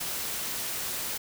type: noise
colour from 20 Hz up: white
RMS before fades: -33 dBFS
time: 0-1.18 s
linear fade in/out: 10 ms
effects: none